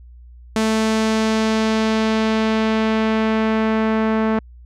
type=tone with low-pass filter sweep; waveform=sawtooth; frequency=220 Hz; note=A3; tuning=in tune; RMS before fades=-18 dBFS; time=0.56-4.39 s; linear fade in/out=2 ms; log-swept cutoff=8700 to 1600 Hz; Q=0.92; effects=added 60 Hz sine -39 dBFS peak until 4.65 s